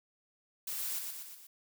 blue noise with echo, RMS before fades -38 dBFS, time 0.67-0.99 s, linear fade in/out 5 ms, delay 120 ms, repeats 4, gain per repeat -4 dB, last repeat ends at 1.47 s, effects none

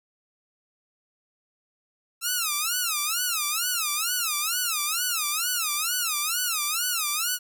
5% pulse tone with vibrato, 1318.5 Hz, E6, in tune, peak -13 dBFS, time 2.21-7.39 s, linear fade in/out 50 ms, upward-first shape sine, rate 2.2 Hz, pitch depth 210 cents each way, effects none

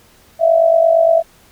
sine tone with amplitude modulation, 660 Hz, E5, 2 cents sharp, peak -5 dBFS, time 0.39-1.23 s, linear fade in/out 50 ms, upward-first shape sine, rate 48.7 Hz, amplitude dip 70%, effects pink hiss -49 dBFS RMS until 1.51 s

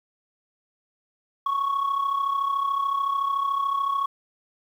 sine tone with amplitude modulation, 1108.7 Hz, C#6, in tune, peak -17 dBFS, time 1.46-4.06 s, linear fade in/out 5 ms, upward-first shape sine, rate 33.7 Hz, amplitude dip 70%, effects tanh soft clip ceiling -19 dBFS + 9-bit

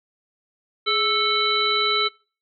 harmonic tone with a mistuned harmonic, 440 Hz, A4, in tune, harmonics 1 / 3 / 5 / 7 / 9, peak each -27 / -23 / -26 / -28 / -22 dBFS, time 0.86-2.09 s, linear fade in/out 20 ms, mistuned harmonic 1, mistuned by -88 cents, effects noise-tail reverb RT60 0.4 s tail -26 dB re dry

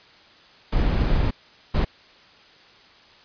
brown noise bursts at uneven times, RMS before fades -20 dBFS, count 2, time 0.72-1.31 / 1.74-1.85 s, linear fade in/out 10 ms, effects white hiss -51 dBFS RMS until 3.24 s + resampled to 11025 Hz

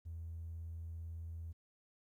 triangle tone with vibrato, 82.41 Hz, E2, in tune, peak -39 dBFS, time 0.05-1.53 s, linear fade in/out 20 ms, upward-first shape sine, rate 18 Hz, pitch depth 10 cents each way, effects tanh soft clip ceiling -40 dBFS + 13-bit

